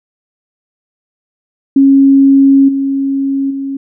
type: tone with level steps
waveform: sine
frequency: 273.6 Hz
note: C#4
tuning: 23 cents flat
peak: -3 / -11 / -16 dBFS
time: 1.76-3.77 s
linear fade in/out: 5 ms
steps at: 2.68 / 3.5 s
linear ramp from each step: 10 ms
effects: none